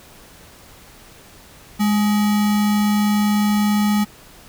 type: tone with sample-and-hold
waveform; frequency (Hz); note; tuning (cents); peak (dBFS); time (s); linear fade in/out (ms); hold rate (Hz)
sine; 207.7; G#3; 0; -14; 1.79-4.05; 20; 1050
effects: pink hiss -45 dBFS RMS until 4.48 s